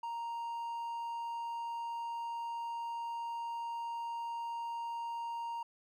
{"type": "tone", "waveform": "triangle", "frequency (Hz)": 932.3, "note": "A#5", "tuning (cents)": 0, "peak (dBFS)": -35, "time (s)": [0.03, 5.63], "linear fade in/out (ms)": 5, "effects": []}